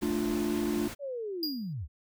pink noise, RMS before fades -41 dBFS, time 0.01-0.95 s, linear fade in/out 20 ms
triangle chord, D minor, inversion second, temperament equal with one note detuned, 220 / 295.4 / 349.2 Hz, A3 / D4 / F4, 0 / +10 / 0 cents, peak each -30 dBFS, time 0.02-0.88 s, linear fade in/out 5 ms
sine linear sweep, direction down, 584 to 58.27 Hz, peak -33 dBFS, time 0.99-1.88 s, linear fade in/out 50 ms
square tone with exponential decay, 4846 Hz, D#8, 47 cents flat, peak -28 dBFS, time 1.43-1.73 s, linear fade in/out 1 ms, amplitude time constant 65 ms
effects none

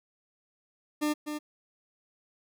40% pulse tone with echo, 300 Hz, D4, 37 cents sharp, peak -25 dBFS, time 1.01-1.14 s, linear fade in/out 20 ms, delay 250 ms, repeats 1, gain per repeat -7 dB, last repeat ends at 1.39 s, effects none

